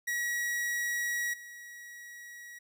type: tone with level steps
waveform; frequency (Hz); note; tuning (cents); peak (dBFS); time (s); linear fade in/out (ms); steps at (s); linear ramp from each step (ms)
45% pulse; 1915; A#6; +46; -30 / -45; 0.07-2.59; 10; 1.33; 10
effects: none